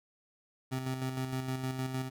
25% pulse tone with tremolo, 130.4 Hz, C3, 5 cents flat, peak -28 dBFS, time 0.71-2.1 s, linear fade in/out 20 ms, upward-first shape square, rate 6.5 Hz, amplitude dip 45%, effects none

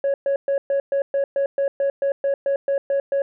sine tone bursts, 555 Hz, C#5, 2 cents sharp, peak -15 dBFS, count 15, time 0.04-3.22 s, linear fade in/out 2 ms, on 100 ms, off 120 ms, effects tanh soft clip ceiling -16 dBFS

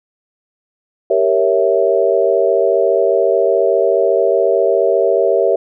sine chord, G diminished seventh, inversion none, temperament equal, 392 / 466.2 / 554.4 / 659.3 Hz, G4 / Bb4 / Db5 / Fb5, 0 / 0 / 0 / 0 cents, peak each -16 dBFS, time 1.1-5.56 s, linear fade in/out 5 ms, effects none

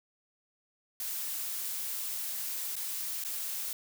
blue noise with dropouts, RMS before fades -36 dBFS, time 1-3.73 s, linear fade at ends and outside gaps 2 ms, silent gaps 2.756-2.764 / 3.239-3.248 s, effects none

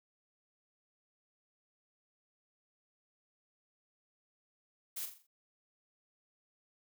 blue noise with echo, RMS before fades -40 dBFS, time 4.96-5.06 s, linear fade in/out 10 ms, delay 42 ms, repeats 5, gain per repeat -7 dB, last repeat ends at 5.27 s, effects none

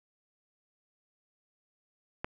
click, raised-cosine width 0.5 ms, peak -18 dBFS, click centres 2.245 s, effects none

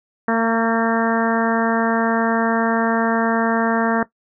harmonic tone with a mistuned harmonic, 227.4 Hz, A#3, 43 cents flat, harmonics 1 / 2 / 3 / 4 / 5 / 6 / 7 / 8, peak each -19 / -22 / -24 / -25 / -26 / -27 / -27 / -28 dBFS, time 0.28-4.03 s, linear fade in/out 2 ms, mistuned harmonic 4, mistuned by +16 cents, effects noise-tail reverb RT60 0.1 s tail -17 dB re dry

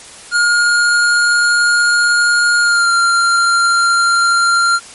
square tone with pitch glide, 1424 to 1385.9 Hz, F6 to F6, +33 to -14 cents, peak -10 dBFS, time 0.31-4.8 s, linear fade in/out 50 ms, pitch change -47 cents, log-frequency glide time 2.6-2.91 s, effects white hiss -35 dBFS RMS until 4.94 s + MP3 48 kbps

